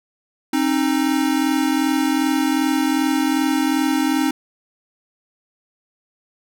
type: tone pair together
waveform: square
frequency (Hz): 267.4 / 310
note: C4 / D#4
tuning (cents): +38 / -6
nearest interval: minor third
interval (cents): 256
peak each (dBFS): -20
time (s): 0.53-4.31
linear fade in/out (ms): 5
effects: none